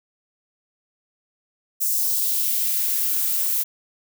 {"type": "noise with high-pass filter sweep", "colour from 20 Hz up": "violet", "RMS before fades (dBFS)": -22, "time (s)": [1.8, 3.64], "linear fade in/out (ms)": 20, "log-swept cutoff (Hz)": [6700, 550], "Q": 1.3, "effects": []}